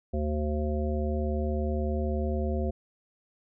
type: harmonic tone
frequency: 75.3 Hz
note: D2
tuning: 44 cents sharp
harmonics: 1 / 3 / 5 / 7 / 9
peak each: -28 / -33 / -35 / -36 / -38 dBFS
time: 0.13-2.71 s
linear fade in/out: 10 ms
effects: none